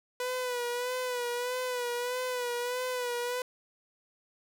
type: tone with vibrato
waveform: sawtooth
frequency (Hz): 493.9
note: B4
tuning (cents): 0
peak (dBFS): -27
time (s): 0.2-3.42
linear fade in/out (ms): 2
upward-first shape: sine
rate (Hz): 1.6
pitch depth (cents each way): 47
effects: none